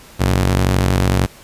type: ring-modulated tone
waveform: sawtooth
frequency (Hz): 93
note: F#2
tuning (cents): +9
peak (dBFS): -6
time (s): 0.19-1.27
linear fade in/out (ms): 20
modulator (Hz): 25.6
effects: pink hiss -42 dBFS RMS until 1.43 s + resampled to 32000 Hz